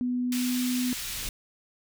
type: tone with pitch glide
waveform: sine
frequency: 247.7 to 249.9 Hz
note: B3 to B3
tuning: +5 to +21 cents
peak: -25 dBFS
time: 0.01-0.93 s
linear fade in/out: 0 ms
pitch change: +16 cents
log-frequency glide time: 0.25-0.53 s
type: high-pass noise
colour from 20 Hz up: pink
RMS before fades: -35 dBFS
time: 0.32-1.29 s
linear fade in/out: 2 ms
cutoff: 2500 Hz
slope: 12 dB/octave
type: noise with exponential growth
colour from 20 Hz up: brown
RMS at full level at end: -38 dBFS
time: 0.5-1.29 s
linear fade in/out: 2 ms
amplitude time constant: 170 ms
effects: none